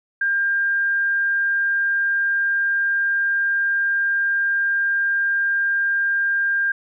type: tone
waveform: sine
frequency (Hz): 1600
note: G6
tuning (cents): +35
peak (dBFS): -17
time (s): 0.21-6.72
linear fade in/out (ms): 5
effects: none